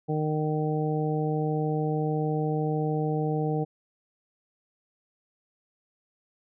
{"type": "harmonic tone", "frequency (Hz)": 153.6, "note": "D#3", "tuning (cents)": -22, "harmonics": [1, 2, 3, 4, 5], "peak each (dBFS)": [-27, -32, -30, -39, -34], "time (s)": [0.08, 3.65], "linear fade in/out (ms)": 20, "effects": []}